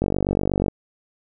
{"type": "click train", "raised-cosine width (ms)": 2, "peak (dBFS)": -7, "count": 33, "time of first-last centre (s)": [0.02, 0.683], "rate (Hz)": 48.3, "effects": []}